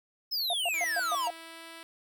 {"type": "exponential sweep", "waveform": "square", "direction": "down", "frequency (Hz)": [5300, 900], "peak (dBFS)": -29, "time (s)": [0.31, 1.29], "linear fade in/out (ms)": 20}
{"type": "tone bursts", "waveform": "sine", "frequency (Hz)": 698.5, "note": "F5", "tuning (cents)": 0, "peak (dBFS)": -29, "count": 6, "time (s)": [0.5, 1.304], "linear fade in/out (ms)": 2, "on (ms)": 34, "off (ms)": 120}
{"type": "tone with pitch glide", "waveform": "5% pulse", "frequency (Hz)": [327.2, 329.7], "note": ["E4", "E4"], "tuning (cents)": [-13, 0], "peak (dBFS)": -33, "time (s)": [0.74, 1.83], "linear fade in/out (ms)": 0, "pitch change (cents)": 13, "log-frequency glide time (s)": [1.23, 1.66]}
{"effects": []}